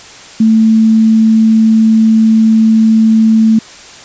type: tone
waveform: sine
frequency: 221.6 Hz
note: A3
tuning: 13 cents sharp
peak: -4 dBFS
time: 0.4-3.59 s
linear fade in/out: 5 ms
effects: white hiss -33 dBFS RMS until 4.04 s + resampled to 16000 Hz